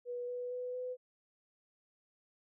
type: tone with pitch steps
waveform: sine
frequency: 487.8 / 492.6 / 497.5 / 502.4 Hz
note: B4 / B4 / B4 / B4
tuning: -21 / -5 / +13 / +30 cents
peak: -37 dBFS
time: 0.05-0.97 s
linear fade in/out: 50 ms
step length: 230 ms
effects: none